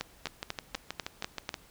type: two click trains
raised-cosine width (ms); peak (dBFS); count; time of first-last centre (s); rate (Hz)
0.2; -17 / -15; 9 / 7; 0.27-1.542 / 0.01-1.491; 6.29 / 4.05
effects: pink hiss -58 dBFS RMS until 1.7 s